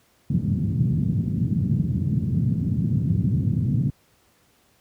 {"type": "band-pass noise", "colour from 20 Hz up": "pink", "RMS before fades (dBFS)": -22, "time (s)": [0.3, 3.9], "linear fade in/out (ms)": 5, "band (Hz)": [100, 200], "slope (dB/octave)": 24, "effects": ["pink hiss -61 dBFS RMS until 4.8 s", "high-pass 60 Hz 12 dB/octave"]}